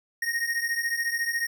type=beating tone pair; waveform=square; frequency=1858 / 1872 Hz; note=A#6 / A#6; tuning=-6 / +7 cents; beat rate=14 Hz; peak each=-28 / -31 dBFS; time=0.22-1.47 s; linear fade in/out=5 ms; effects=none